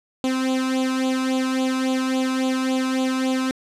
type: tone with flanger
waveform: sawtooth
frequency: 260.3 Hz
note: C4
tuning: 9 cents flat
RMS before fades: -22 dBFS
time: 0.24-3.51 s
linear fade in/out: 0 ms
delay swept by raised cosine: 0.27 to 0.81 ms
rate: 3.6 Hz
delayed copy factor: +0.8
effects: low-pass 9000 Hz 12 dB/octave